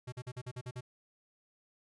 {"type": "tone bursts", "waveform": "square", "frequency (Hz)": 124.8, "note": "B2", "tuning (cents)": 19, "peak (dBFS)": -40, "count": 8, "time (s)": [0.07, 0.809], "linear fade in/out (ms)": 10, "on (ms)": 53, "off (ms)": 45, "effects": ["resampled to 24000 Hz"]}